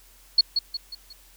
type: tone with echo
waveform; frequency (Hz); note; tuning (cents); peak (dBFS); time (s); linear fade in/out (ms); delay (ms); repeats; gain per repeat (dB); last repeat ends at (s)
sine; 4352; C#8; -33; -12; 0.38-0.41; 5; 180; 4; -7; 1.13
effects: added 43 Hz sine -55 dBFS peak until 1.36 s + white hiss -55 dBFS RMS until 1.36 s